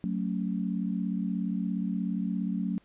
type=chord; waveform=sine; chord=F# minor; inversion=none; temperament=just; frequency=185 / 222 / 277.5 Hz; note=F#3 / A3 / C#4; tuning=0 / +16 / +2 cents; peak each=-30 / -32 / -36 dBFS; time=0.04-2.78 s; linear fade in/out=0 ms; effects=pink hiss -65 dBFS RMS until 2.84 s + resampled to 8000 Hz